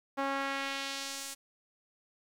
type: tone with band-pass filter sweep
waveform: sawtooth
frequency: 274.3 Hz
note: C#4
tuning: 18 cents flat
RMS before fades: -36 dBFS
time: 0.17-1.35 s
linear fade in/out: 20 ms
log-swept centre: 960 to 9300 Hz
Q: 1
effects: 10-bit